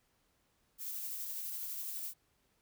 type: noise with tremolo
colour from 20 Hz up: violet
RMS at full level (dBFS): -40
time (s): 0.78-2.14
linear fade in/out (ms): 50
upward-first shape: sine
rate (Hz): 12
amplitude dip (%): 25
effects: pink hiss -75 dBFS RMS until 2.61 s